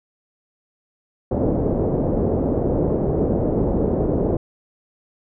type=low-pass noise; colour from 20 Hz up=white; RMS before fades=-20 dBFS; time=1.31-4.37 s; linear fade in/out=5 ms; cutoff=510 Hz; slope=24 dB/octave; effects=none